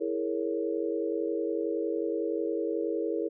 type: chord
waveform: sine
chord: A# half-diminished seventh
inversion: second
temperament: equal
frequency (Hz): 329.6 / 415.3 / 466.2 / 554.4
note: E4 / G#4 / A#4 / C#5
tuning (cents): 0 / 0 / 0 / 0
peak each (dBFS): -32 / -33 / -32 / -37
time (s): 0-3.29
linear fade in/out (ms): 20
effects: none